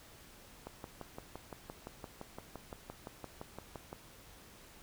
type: click train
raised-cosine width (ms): 1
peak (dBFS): -29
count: 20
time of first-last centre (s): 0.67-3.929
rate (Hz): 5.83
effects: pink hiss -57 dBFS RMS until 4.82 s